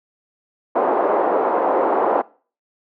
white band-pass noise, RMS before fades -18 dBFS, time 0.75-2.22 s, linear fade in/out 10 ms, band 340 to 900 Hz, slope 24 dB/octave, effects noise-tail reverb RT60 0.4 s tail -22 dB re dry

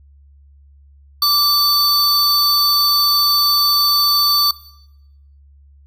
square tone pair together, 1174.7 / 4513 Hz, D6 / C#8, 0 / +30 cents, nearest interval octave + major seventh, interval 2330 cents, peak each -20 / -13 dBFS, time 1.22-4.51 s, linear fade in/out 2 ms, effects noise-tail reverb RT60 0.9 s tail -21 dB re dry + added 70 Hz sine -44 dBFS peak until 5.86 s

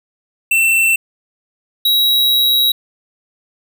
square tone pair in turn, 2686 / 3857 Hz, E7 / B7, +32 / -42 cents, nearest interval tritone, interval 626 cents, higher second, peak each -11 dBFS, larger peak neither, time 0.51-0.96 / 1.85-2.72 s, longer second, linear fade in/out 5 ms, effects none

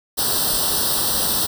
white noise with comb filter, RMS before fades -20 dBFS, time 0.17-1.47 s, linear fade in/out 20 ms, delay 0.22 ms, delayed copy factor +0.95, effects none

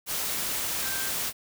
sine tone in noise, 1568 Hz, G6, in tune, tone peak -36 dBFS, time 0.82-1.12 s, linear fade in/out 50 ms, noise white, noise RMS -30 dBFS, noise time 0.06-1.33 s, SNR -9 dB, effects none

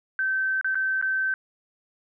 sine tone with dropouts, 1545 Hz, G6, 26 cents flat, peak -22 dBFS, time 0.19-1.34 s, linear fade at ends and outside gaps 1 ms, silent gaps 0.612-0.645 / 0.746-0.754 / 1.014-1.025 s, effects none

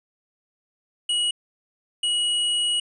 square tone pair in turn, 2910 / 2910 Hz, F#7 / F#7, -29 / -29 cents, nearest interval unison, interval 0 cents, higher neither, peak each -21 dBFS, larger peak neither, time 1.09-1.31 / 2.03-2.8 s, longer second, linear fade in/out 5 ms, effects resampled to 24000 Hz

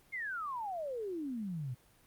sine exponential sweep, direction down, 2180 to 117.9 Hz, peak -36 dBFS, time 0.12-1.75 s, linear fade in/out 20 ms, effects pink hiss -65 dBFS RMS until 2.06 s + Opus 32 kbps

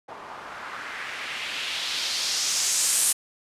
blue noise with low-pass filter sweep, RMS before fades -28 dBFS, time 0.08-3.13 s, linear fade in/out 10 ms, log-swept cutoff 870 to 9700 Hz, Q 1.9, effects resampled to 32000 Hz

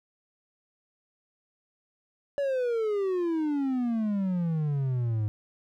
triangle exponential sweep, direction down, 574 to 103.83 Hz, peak -23 dBFS, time 2.38-5.28 s, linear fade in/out 0 ms, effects none

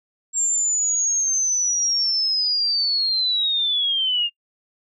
sine linear sweep, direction down, 7459 to 2794 Hz, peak -18 dBFS, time 0.33-4.3 s, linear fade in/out 50 ms, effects noise-tail reverb RT60 0.1 s tail -26 dB re dry

